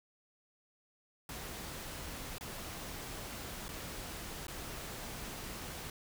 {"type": "noise with dropouts", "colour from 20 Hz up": "pink", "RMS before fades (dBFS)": -44, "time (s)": [1.29, 5.9], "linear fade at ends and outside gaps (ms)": 2, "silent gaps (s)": [[2.383, 2.409], [3.683, 3.689], [4.469, 4.481]], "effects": []}